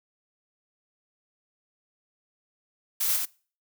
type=noise with echo; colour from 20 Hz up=blue; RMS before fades=-26 dBFS; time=3-3.17 s; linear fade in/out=10 ms; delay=86 ms; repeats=1; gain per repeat=-3 dB; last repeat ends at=3.256 s; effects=noise-tail reverb RT60 0.4 s tail -23 dB re dry